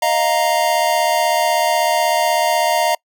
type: chord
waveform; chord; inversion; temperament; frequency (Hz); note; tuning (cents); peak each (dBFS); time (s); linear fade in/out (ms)
square; Eb suspended second; none; equal; 622.3 / 698.5 / 932.3; Eb5 / F5 / Bb5; 0 / 0 / 0; -20 / -19 / -19; 0.02-2.95; 5
effects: noise-tail reverb RT60 0.1 s tail -26 dB re dry